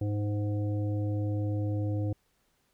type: harmonic tone with a mistuned harmonic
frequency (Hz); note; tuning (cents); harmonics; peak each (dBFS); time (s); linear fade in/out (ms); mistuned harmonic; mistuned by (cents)
103.6; G#2; -4; 1 / 3 / 5 / 7; -28 / -35 / -40 / -49; 0.01-2.13; 5; 7; +23
effects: pink hiss -72 dBFS RMS until 2.73 s